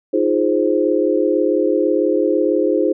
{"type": "chord", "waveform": "sine", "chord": "F minor seventh", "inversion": "third", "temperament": "equal", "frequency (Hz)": [311.1, 349.2, 415.3, 523.3], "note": ["Eb4", "F4", "Ab4", "C5"], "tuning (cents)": [0, 0, 0, 0], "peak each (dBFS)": -19, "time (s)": [0.13, 2.93], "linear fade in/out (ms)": 10, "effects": []}